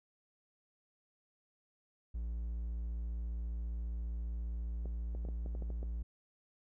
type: tone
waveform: triangle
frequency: 57.4 Hz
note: A#1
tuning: 26 cents flat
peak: -34 dBFS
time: 2.14-6.03 s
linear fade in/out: 10 ms
type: clicks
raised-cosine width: 2 ms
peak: -34 dBFS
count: 9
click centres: 4.857 / 5.15 / 5.251 / 5.287 / 5.461 / 5.551 / 5.623 / 5.703 / 5.83 s
effects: none